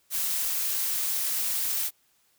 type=noise; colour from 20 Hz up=blue; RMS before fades=-28 dBFS; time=0.1-1.91 s; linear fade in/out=50 ms; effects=white hiss -67 dBFS RMS until 2.38 s